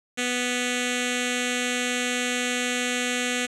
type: tone with notch filter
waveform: 5% pulse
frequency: 246.9 Hz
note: B3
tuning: in tune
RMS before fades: -26 dBFS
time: 0.17-3.47 s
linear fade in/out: 20 ms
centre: 980 Hz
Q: 0.78
effects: resampled to 24000 Hz + 8-bit